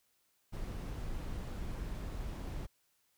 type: noise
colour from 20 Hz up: brown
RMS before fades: -40 dBFS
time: 0.52-2.67 s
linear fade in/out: 20 ms
effects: white hiss -75 dBFS RMS until 3.17 s